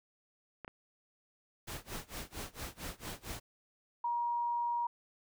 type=clicks; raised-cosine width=0.5 ms; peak=-29 / -30 dBFS; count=2; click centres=0.647 / 0.679 s
type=noise with tremolo; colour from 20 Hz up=pink; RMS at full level=-41 dBFS; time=1.67-3.4 s; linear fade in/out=10 ms; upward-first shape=sine; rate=4.4 Hz; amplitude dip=95%
type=tone; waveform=sine; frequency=950 Hz; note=A#5; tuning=33 cents sharp; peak=-31 dBFS; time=4.04-4.87 s; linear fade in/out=5 ms
effects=none